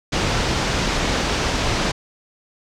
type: low-pass noise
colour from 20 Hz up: pink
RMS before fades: -21 dBFS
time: 0.12-1.92 s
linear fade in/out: 10 ms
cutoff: 6400 Hz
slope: 24 dB/octave
effects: none